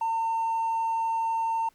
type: tone with hard clipping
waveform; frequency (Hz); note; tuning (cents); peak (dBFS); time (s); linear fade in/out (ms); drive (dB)
triangle; 906; A#5; -50; -24; 0.01-1.69; 5; 2
effects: pink hiss -64 dBFS RMS until 1.74 s